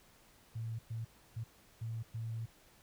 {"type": "tone bursts at uneven times", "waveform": "sine", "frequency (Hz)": 113.3, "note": "A#2", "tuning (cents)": -49, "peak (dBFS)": -37, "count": 5, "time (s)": [[0.55, 0.79], [0.9, 1.05], [1.36, 1.44], [1.81, 2.03], [2.14, 2.46]], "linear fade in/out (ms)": 10, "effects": ["pink hiss -64 dBFS RMS until 2.82 s"]}